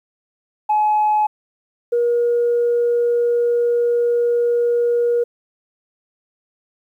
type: tone pair in turn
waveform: sine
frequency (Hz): 849 / 476.5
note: G#5 / A#4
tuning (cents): +38 / +38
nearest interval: minor seventh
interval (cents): 1000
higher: first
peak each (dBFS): -12 / -13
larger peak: first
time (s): 0.69-1.27 / 1.92-5.24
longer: second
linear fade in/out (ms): 10
effects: tanh soft clip ceiling -10 dBFS + 9-bit